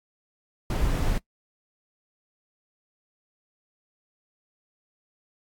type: noise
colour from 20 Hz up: brown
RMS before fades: -24 dBFS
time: 0.7-1.18 s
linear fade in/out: 2 ms
effects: noise-tail reverb RT60 0.1 s tail -21 dB re dry + AAC 64 kbps